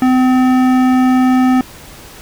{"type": "tone with hard clipping", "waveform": "sine", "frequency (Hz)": 255.9, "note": "C4", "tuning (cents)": -38, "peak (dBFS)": -10, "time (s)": [0.02, 1.61], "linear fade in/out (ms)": 2, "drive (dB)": 14, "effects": ["pink hiss -36 dBFS RMS until 2.21 s"]}